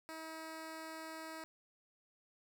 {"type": "tone", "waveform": "10% pulse", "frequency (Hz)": 320, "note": "D#4", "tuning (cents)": 49, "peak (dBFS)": -37, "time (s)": [0.09, 1.44], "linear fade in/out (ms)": 0, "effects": []}